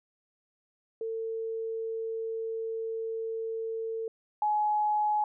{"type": "tone pair in turn", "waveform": "sine", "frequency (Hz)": [450, 843.4], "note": ["A4", "G#5"], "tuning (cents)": [39, 26], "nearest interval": "major seventh", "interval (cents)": 1087, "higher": "second", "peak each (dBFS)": [-31, -24], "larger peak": "second", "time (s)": [[1.01, 4.08], [4.42, 5.24]], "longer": "first", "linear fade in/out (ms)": 2, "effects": []}